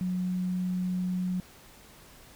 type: tone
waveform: sine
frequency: 182.4 Hz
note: F#3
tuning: 24 cents flat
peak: -27 dBFS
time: 0.01-1.4 s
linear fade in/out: 0 ms
effects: pink hiss -53 dBFS RMS until 2.35 s